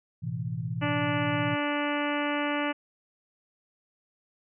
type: chord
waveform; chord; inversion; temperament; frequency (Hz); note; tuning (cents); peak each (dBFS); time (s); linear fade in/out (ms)
sine; A suspended second; none; equal with one note detuned; 110 / 125.99 / 164.81; A2 / B2 / E3; 0 / +35 / 0; -35 / -33 / -34; 0.22-1.56; 20
type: harmonic tone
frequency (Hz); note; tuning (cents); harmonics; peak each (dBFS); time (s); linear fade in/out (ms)
292; D4; -10; 1 / 2 / 3 / 4 / 5 / 6 / 7 / 8 / 9 / 10; -30 / -33 / -35 / -36 / -37 / -38 / -38 / -39 / -40 / -40; 0.81-2.73; 20
effects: none